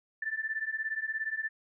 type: beating tone pair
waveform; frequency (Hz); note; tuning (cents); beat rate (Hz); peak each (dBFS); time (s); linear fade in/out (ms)
sine; 1756 / 1773; A6 / A6; -4 / +13; 17; -35 / -34; 0.22-1.49; 5
effects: none